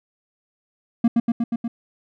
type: tone with echo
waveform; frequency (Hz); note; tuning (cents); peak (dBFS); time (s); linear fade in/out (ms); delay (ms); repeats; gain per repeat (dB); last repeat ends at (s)
triangle; 233.1; A#3; 0; -10; 1.04-1.08; 5; 120; 5; -2; 1.68
effects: none